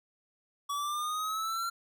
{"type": "linear sweep", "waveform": "square", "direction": "up", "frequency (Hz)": [1134, 1374], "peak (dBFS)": -32, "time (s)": [0.69, 1.7], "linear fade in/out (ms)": 10, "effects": []}